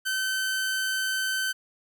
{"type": "tone", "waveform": "sawtooth", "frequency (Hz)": 1535, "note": "G6", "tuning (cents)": -37, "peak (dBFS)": -22, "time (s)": [0.05, 1.53], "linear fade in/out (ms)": 20, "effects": []}